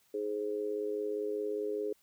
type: tone with amplitude modulation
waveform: sine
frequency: 419.4 Hz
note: G#4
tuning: 17 cents sharp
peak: -28 dBFS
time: 0.14-1.93 s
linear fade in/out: 5 ms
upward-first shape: sine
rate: 105 Hz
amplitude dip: 85%
effects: white hiss -69 dBFS RMS until 2.02 s